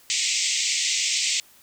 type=band-pass noise; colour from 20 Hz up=white; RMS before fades=-24 dBFS; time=0.1-1.4 s; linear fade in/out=0 ms; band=2000 to 8000 Hz; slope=96 dB/octave; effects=white hiss -54 dBFS RMS until 1.62 s